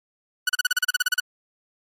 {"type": "tone bursts", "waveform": "sawtooth", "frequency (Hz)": 1478, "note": "F#6", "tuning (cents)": -2, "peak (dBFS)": -14, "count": 13, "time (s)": [0.47, 1.201], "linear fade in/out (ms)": 5, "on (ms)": 23, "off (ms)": 36, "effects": ["MP3 64 kbps"]}